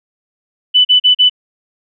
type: tone bursts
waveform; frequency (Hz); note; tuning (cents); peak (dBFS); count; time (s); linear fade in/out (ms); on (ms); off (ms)
sine; 2992; F#7; +19; -5; 4; 0.74-1.297; 20; 110; 39
effects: none